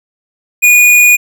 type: tone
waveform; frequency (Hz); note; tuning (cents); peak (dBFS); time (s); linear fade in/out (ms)
square; 2452; D#7; -26; -4; 0.62-1.17; 20
effects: none